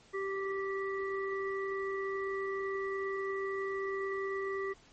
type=harmonic tone; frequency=390 Hz; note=G4; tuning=9 cents flat; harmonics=1 / 3 / 5; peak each=-34 / -41 / -41 dBFS; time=0.13-4.74 s; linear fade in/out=20 ms; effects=pink hiss -61 dBFS RMS until 4.92 s + MP3 32 kbps